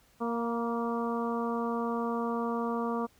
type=harmonic tone with a mistuned harmonic; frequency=233.1 Hz; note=A#3; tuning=in tune; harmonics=1 / 2 / 3 / 4 / 5 / 6; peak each=-32 / -34 / -39 / -38 / -37 / -49 dBFS; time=0.2-3.07 s; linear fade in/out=20 ms; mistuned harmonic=4; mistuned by=+23 cents; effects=pink hiss -64 dBFS RMS until 3.19 s